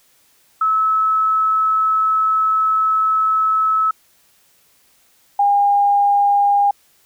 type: tone pair in turn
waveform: sine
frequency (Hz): 1298 / 809.3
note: E6 / G#5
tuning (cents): -27 / -45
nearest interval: minor sixth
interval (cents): 818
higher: first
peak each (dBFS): -13 / -11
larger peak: second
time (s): 0.61-3.91 / 5.39-6.71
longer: first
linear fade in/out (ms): 5
effects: white hiss -56 dBFS RMS until 7.05 s